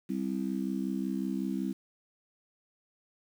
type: chord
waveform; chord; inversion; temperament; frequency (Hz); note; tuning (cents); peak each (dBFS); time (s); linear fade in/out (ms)
sine; C major; second; just; 196.22 / 261.6 / 327; G3 / C4 / E4; +2 / 0 / -14; -33 / -34 / -37; 0.09-1.73; 10
effects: 9-bit